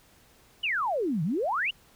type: exponential two-way sweep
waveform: sine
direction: down then up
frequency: 3068 to 146.83 to 3068 Hz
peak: -25 dBFS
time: 0.63-1.71 s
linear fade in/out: 10 ms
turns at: 1.23 s
effects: pink hiss -59 dBFS RMS until 1.95 s